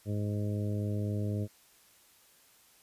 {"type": "harmonic tone", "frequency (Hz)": 103.83, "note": "G#2", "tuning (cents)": 0, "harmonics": [1, 2, 3, 4, 5, 6], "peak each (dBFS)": [-31, -37, -41, -43, -45, -47], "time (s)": [0.05, 1.48], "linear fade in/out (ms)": 50, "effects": ["white hiss -62 dBFS RMS until 2.82 s", "resampled to 32000 Hz"]}